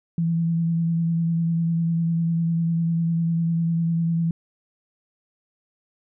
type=tone with vibrato; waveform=sine; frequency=166.4 Hz; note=E3; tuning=17 cents sharp; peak=-19 dBFS; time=0.18-4.31 s; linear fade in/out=2 ms; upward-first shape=triangle; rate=10 Hz; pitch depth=24 cents each way; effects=none